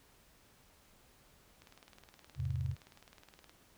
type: click train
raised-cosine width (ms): 0.2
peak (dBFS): -38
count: 37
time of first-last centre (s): 1.62-3.495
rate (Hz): 19.2
type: chord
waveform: sine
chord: E augmented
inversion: none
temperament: equal with one note detuned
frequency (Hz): 83.22 / 103.83 / 130.81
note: E2 / G#2 / B#2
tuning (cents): +17 / 0 / 0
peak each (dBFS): -38 / -39 / -36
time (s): 2.36-2.76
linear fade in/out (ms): 50
effects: pink hiss -65 dBFS RMS until 3.77 s